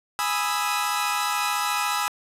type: chord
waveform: sawtooth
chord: E major seventh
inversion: first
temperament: equal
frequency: 830.6 / 987.8 / 1244.5 / 1318.5 Hz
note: G#5 / B5 / D#6 / E6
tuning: 0 / 0 / 0 / 0 cents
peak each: -25 dBFS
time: 0.19-2.08 s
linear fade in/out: 0 ms
effects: resampled to 32000 Hz + 7-bit